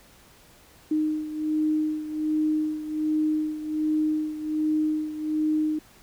sine beating tone pair, 307.9 / 309.2 Hz, D#4 / D#4, -18 / -11 cents, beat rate 1.3 Hz, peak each -24 / -29 dBFS, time 0.91-5.79 s, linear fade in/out 5 ms, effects pink hiss -54 dBFS RMS until 6.02 s

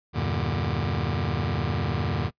sawtooth chord, E half-diminished seventh, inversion none, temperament just, 82.41 / 98.89 / 118.67 / 148.33 Hz, E2 / G2 / Bb2 / D3, 0 / +16 / +31 / +18 cents, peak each -26 dBFS, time 0.13-2.31 s, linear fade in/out 50 ms, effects noise-tail reverb RT60 0.1 s tail -23 dB re dry + resampled to 11025 Hz

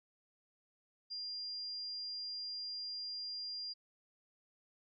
sine tone, 4800 Hz, D8, 37 cents sharp, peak -40 dBFS, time 1.1-3.74 s, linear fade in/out 20 ms, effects none

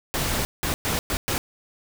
pink noise bursts at uneven times, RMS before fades -25 dBFS, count 5, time 0.14-0.45 / 0.63-0.74 / 0.85-0.99 / 1.1-1.17 / 1.28-1.38 s, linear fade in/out 0 ms, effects none

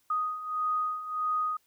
sine beating tone pair, 1244.5 / 1246.1 Hz, D#6 / D#6, 0 / +2 cents, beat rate 1.6 Hz, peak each -34 / -29 dBFS, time 0.1-1.57 s, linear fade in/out 5 ms, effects white hiss -70 dBFS RMS until 1.66 s

